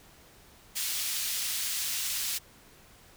pink high-pass noise, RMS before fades -32 dBFS, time 0.75-2.39 s, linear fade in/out 20 ms, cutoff 3400 Hz, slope 12 dB/octave, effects pink hiss -56 dBFS RMS until 3.16 s

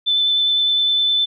sine tone with vibrato, 3520 Hz, A7, in tune, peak -14 dBFS, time 0.06-1.26 s, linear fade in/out 20 ms, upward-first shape sine, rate 9.8 Hz, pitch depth 10 cents each way, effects none

